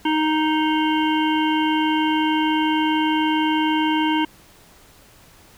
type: harmonic tone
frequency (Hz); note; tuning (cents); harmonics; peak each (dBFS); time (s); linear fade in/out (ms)
311.1; D#4; 0; 1 / 3 / 5 / 7 / 9 / 10; -19 / -22 / -30 / -31 / -30 / -31; 0.05-4.25; 5
effects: pink hiss -50 dBFS RMS until 5.57 s